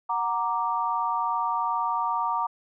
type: chord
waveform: sine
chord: Gb augmented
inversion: none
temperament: equal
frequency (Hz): 740 / 932.3 / 1174.7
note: Gb5 / Bb5 / D6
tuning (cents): 0 / 0 / 0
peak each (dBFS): -32 / -26 / -28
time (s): 0.09-2.47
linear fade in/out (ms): 10
effects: none